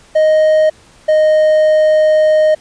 triangle tone pair in turn, 622.3 / 619.2 Hz, D#5 / D#5, 0 / -9 cents, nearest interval unison, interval 9 cents, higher first, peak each -5 dBFS, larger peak neither, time 0.15-0.7 / 1.08-2.55 s, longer second, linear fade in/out 10 ms, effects pink hiss -45 dBFS RMS until 2.6 s + resampled to 22050 Hz

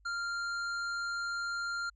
triangle tone with hard clipping, 1393 Hz, F6, 5 cents flat, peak -35 dBFS, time 0.05-1.9 s, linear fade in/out 10 ms, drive 17 dB, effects added 50 Hz sine -61 dBFS peak until 1.95 s + resampled to 16000 Hz

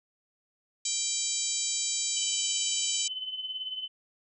harmonic tone, 784 Hz, G5, in tune, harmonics 3 / 4 / 5 / 6 / 7 / 8 / 9 / 10, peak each -45 / -40 / -37 / -39 / -39 / -36 / -33 / -33 dBFS, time 0.85-3.08 s, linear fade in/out 5 ms
sine tone with tremolo, 3037 Hz, F#7, 44 cents sharp, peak -30 dBFS, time 2.16-3.88 s, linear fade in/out 10 ms, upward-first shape triangle, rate 18 Hz, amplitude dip 70%
effects none

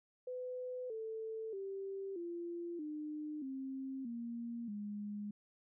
sine tone with pitch steps, 503 / 443 / 390.1 / 343.6 / 302.6 / 266.5 / 234.7 / 206.7 Hz, B4 / A4 / G4 / F4 / D#4 / C4 / A#3 / G#3, +32 / +12 / -8 / -28 / -48 / +32 / +12 / -8 cents, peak -40 dBFS, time 0.27-5.31 s, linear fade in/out 5 ms, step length 630 ms, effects none

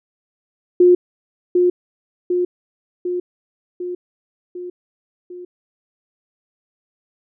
sine tone with echo, 357.2 Hz, F4, 39 cents sharp, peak -7 dBFS, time 0.8-0.95 s, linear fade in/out 5 ms, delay 750 ms, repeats 6, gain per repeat -4 dB, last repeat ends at 5.45 s, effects none

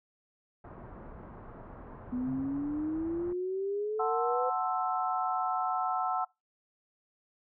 pink low-pass noise, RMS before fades -47 dBFS, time 0.64-3.33 s, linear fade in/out 5 ms, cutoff 1300 Hz, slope 24 dB/octave
sine exponential sweep, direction up, 245.7 to 510 Hz, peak -30 dBFS, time 2.12-4.5 s, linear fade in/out 10 ms
sine tone with exponential decay, 138.59 Hz, C#3, in tune, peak -38 dBFS, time 2.27-3.29 s, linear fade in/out 2 ms, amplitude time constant 220 ms
sine chord, F# half-diminished seventh, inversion none, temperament equal, 740 / 880 / 1046.5 / 1318.5 Hz, F#5 / A5 / C6 / E6, 0 / 0 / 0 / 0 cents, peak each -31 / -37 / -37 / -33 dBFS, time 3.99-6.25 s, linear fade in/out 10 ms
effects noise-tail reverb RT60 0.2 s tail -23 dB re dry

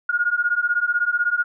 sine beating tone pair, 1424 / 1440 Hz, F6 / F#6, +33 / -47 cents, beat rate 16 Hz, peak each -21 dBFS, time 0.09-1.44 s, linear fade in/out 5 ms, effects none

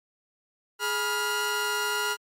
sawtooth tone cluster, 418.5 / 977 / 1408 Hz, G#4 / B5 / F6, +13 / -19 / +14 cents, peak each -29 / -28 / -24 dBFS, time 0.79-2.17 s, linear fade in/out 50 ms, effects MP3 64 kbps

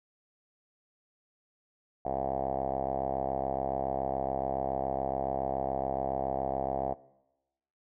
5% pulse tone with low-pass filter, 67.1 Hz, C2, 44 cents sharp, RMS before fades -32 dBFS, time 2.05-6.94 s, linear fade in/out 5 ms, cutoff 720 Hz, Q 6.2, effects noise-tail reverb RT60 1.0 s tail -21 dB re dry

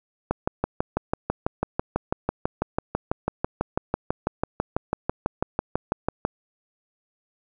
click train, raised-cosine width 1 ms, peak -8 dBFS, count 37, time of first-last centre 0.31-6.251 s, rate 6.06 Hz, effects none

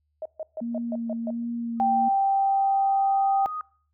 sine tone bursts, 629 Hz, D#5, 19 cents sharp, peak -29 dBFS, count 7, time 0.22-1.305 s, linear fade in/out 2 ms, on 35 ms, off 140 ms
sine tone with vibrato, 233.1 Hz, A#3, in tune, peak -27 dBFS, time 0.61-2.09 s, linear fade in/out 10 ms, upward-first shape sine, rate 1.4 Hz, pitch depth 20 cents each way
sine tone with exponential growth, 1244.5 Hz, D#6, in tune, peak -28 dBFS, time 1.77-3.61 s, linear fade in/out 1 ms, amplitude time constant 400 ms
sine tone, 784 Hz, G5, in tune, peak -19 dBFS, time 1.8-3.46 s, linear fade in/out 0 ms
effects noise-tail reverb RT60 0.5 s tail -24 dB re dry + added 75 Hz sine -70 dBFS peak until 3.93 s

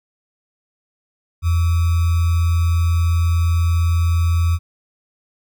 sine tone with sample-and-hold, 84.3 Hz, E2, 39 cents sharp, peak -13 dBFS, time 1.42-4.59 s, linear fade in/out 50 ms, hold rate 1225 Hz, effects none

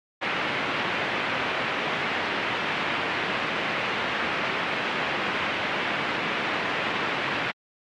white low-pass noise, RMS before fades -27 dBFS, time 0.21-7.52 s, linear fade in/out 20 ms, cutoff 2700 Hz, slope 24 dB/octave, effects high-pass 150 Hz 12 dB/octave + MP3 64 kbps

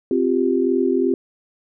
sine chord, C suspended fourth, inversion none, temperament equal, 261.6 / 349.2 / 392 Hz, C4 / F4 / G4, 0 / 0 / 0 cents, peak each -20 dBFS, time 0.11-1.14 s, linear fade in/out 2 ms, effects none

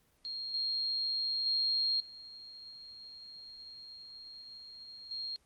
sine tone with level steps, 4238 Hz, C8, 21 cents sharp, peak -37 / -31 / -28 / -46 / -36 dBFS, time 0.25-5.36 s, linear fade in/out 0 ms, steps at 0.54 / 1.46 / 2 / 5.11 s, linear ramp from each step 2 ms, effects pink hiss -70 dBFS RMS until 5.45 s + Opus 24 kbps

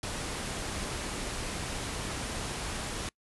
pink low-pass noise, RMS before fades -36 dBFS, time 0.03-3.09 s, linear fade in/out 2 ms, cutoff 11000 Hz, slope 96 dB/octave, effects noise-tail reverb RT60 0.1 s tail -26 dB re dry

